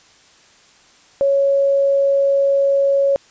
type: tone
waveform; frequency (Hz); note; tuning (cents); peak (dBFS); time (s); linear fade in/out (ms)
sine; 554.4; C#5; 0; -12; 1.21-3.16; 0
effects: white hiss -50 dBFS RMS until 3.3 s + resampled to 16000 Hz